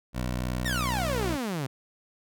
15% pulse tone, 62 Hz, B1, 7 cents sharp, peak -22 dBFS, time 0.13-1.38 s, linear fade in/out 50 ms
sawtooth exponential sweep, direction down, 1927 to 124.7 Hz, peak -25 dBFS, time 0.65-1.67 s, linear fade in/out 10 ms
effects none

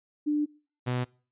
sine / sawtooth tone pair in turn, 297.3 / 124.49 Hz, D4 / B2, +21 / +14 cents, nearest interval octave + minor third, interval 1507 cents, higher first, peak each -23 dBFS, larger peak neither, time 0.26-0.46 / 0.86-1.05 s, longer first, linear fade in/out 20 ms, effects noise-tail reverb RT60 0.4 s tail -24 dB re dry + resampled to 8000 Hz

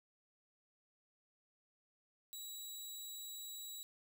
15% pulse tone, 3895 Hz, B7, 25 cents flat, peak -39 dBFS, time 2.33-3.83 s, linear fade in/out 0 ms, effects none

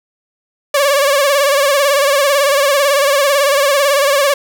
sawtooth tone with vibrato, 563 Hz, C#5, 27 cents sharp, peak -6 dBFS, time 0.74-4.34 s, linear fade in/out 5 ms, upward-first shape sine, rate 18 Hz, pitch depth 77 cents each way, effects none

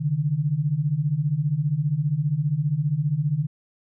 sine beating tone pair, 137.5 / 152.5 Hz, C#3 / D#3, -14 / -34 cents, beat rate 15 Hz, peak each -25 / -22 dBFS, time 0-3.47 s, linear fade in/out 20 ms, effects none

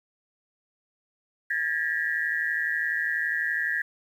sine tone cluster, 1632 / 1744 / 1901 Hz, G#6 / A6 / A#6, -31 / -16 / +33 cents, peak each -29 dBFS, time 1.5-3.82 s, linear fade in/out 5 ms, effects 9-bit

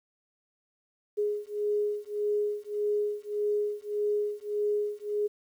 sine beating tone pair, 415.4 / 417.1 Hz, G#4 / G#4, 0 / +7 cents, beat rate 1.7 Hz, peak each -30 dBFS, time 1.17-5.28 s, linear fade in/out 20 ms, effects 10-bit

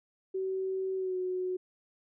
sine tone with pitch glide, 379.7 to 367.6 Hz, F#4 to F#4, +45 to -11 cents, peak -30 dBFS, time 0.34-1.57 s, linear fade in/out 10 ms, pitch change -56 cents, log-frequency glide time 0.96-1.17 s, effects none

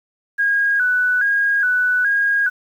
sine tone with vibrato, 1559 Hz, G6, 10 cents flat, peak -14 dBFS, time 0.38-2.5 s, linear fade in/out 20 ms, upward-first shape square, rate 1.2 Hz, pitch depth 81 cents each way, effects 8-bit

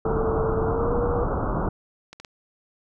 pink low-pass noise, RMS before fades -25 dBFS, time 0.05-1.69 s, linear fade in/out 5 ms, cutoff 1400 Hz, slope 96 dB/octave
sine tone with pitch glide, 445.7 to 477.7 Hz, A4 to A#4, +22 to +42 cents, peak -24 dBFS, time 0.05-1.24 s, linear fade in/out 2 ms, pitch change +120 cents, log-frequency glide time 0.64-0.95 s
clicks, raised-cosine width 0.2 ms, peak -23 dBFS, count 3, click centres 2.13 / 2.2 / 2.248 s
effects none

